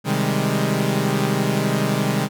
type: chord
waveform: sawtooth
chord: Ab major seventh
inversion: first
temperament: equal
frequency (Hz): 130.81 / 155.56 / 196 / 207.7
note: C3 / Eb3 / G3 / Ab3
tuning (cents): 0 / 0 / 0 / 0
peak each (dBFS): -20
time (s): 0.04-2.29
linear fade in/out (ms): 50
effects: none